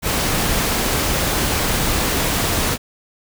pink noise, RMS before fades -19 dBFS, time 0.02-2.78 s, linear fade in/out 50 ms, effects none

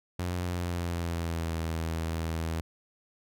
sawtooth tone with pitch glide, 89 to 81.61 Hz, F2 to E2, +33 to -17 cents, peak -26 dBFS, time 0.19-2.61 s, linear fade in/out 5 ms, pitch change -150 cents, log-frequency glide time 0.44-1.58 s, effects none

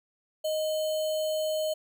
sine tone with sample-and-hold, 622.3 Hz, D#5, in tune, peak -26 dBFS, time 0.44-1.74 s, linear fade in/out 10 ms, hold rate 3675 Hz, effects none

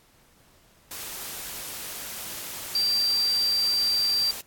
sine tone in noise, 4699 Hz, D8, in tune, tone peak -21 dBFS, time 2.75-4.31 s, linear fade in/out 2 ms, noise white, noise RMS -36 dBFS, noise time 0.91-4.41 s, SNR +12 dB, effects pink hiss -59 dBFS RMS until 4.46 s + AAC 64 kbps

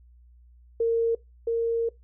sine tone pair in turn, 459.8 / 461.4 Hz, A#4 / A#4, -24 / -18 cents, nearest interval unison, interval 6 cents, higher second, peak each -20 / -22 dBFS, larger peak first, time 0.8-1.15 / 1.47-1.89 s, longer second, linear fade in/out 5 ms, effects noise-tail reverb RT60 0.2 s tail -22 dB re dry + added 60 Hz sine -51 dBFS peak until 2.03 s

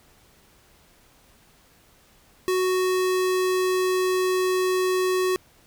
square tone, 370 Hz, F#4, in tune, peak -21 dBFS, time 2.48-5.36 s, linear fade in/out 0 ms, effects pink hiss -57 dBFS RMS until 5.66 s

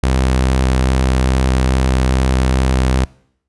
sawtooth tone with vibrato, 64.7 Hz, C2, 19 cents flat, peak -8 dBFS, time 0.03-3.05 s, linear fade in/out 5 ms, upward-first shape square, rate 2.4 Hz, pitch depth 10 cents each way, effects noise-tail reverb RT60 0.7 s tail -24 dB re dry + resampled to 24000 Hz

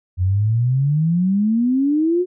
sine exponential sweep, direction up, 88 to 370 Hz, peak -14 dBFS, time 0.17-2.26 s, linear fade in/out 50 ms, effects none

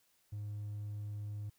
triangle tone, 104 Hz, G#2, 3 cents sharp, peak -36 dBFS, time 0.32-1.5 s, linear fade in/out 10 ms, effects tanh soft clip ceiling -34 dBFS + white hiss -73 dBFS RMS until 1.58 s

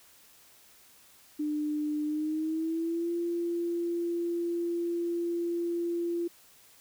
sine tone with pitch glide, 300 to 342.6 Hz, D4 to F4, +37 to -33 cents, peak -28 dBFS, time 1.39-6.28 s, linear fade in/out 10 ms, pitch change +230 cents, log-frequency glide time 2.04-3.12 s, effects white hiss -58 dBFS RMS until 6.8 s

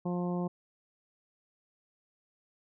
harmonic tone, 177.1 Hz, F3, 24 cents sharp, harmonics 1 / 2 / 3 / 4 / 5 / 6, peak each -31 / -37 / -41 / -43 / -45 / -47 dBFS, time 0.05-0.48 s, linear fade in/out 10 ms, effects none

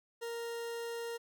40% pulse tone, 466.2 Hz, A#4, in tune, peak -37 dBFS, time 0.21-1.18 s, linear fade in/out 20 ms, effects none

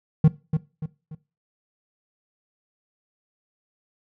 triangle tone with echo, 155.56 Hz, D#3, in tune, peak -8 dBFS, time 0.24-0.28 s, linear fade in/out 5 ms, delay 290 ms, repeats 3, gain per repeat -8 dB, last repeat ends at 1.15 s, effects noise-tail reverb RT60 0.3 s tail -18 dB re dry

